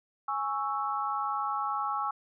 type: chord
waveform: sine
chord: C# minor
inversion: second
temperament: equal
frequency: 830.6 / 1108.7 / 1318.5 Hz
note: G#5 / C#6 / E6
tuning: 0 / 0 / 0 cents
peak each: -33 dBFS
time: 0.28-2.11 s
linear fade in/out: 5 ms
effects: none